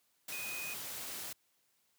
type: tone in noise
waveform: sine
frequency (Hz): 2492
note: D#7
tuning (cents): +2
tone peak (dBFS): -41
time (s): 0.32-0.74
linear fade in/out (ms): 5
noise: white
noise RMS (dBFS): -43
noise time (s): 0.28-1.33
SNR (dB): -1
effects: white hiss -75 dBFS RMS until 1.98 s + high-pass 80 Hz 12 dB/octave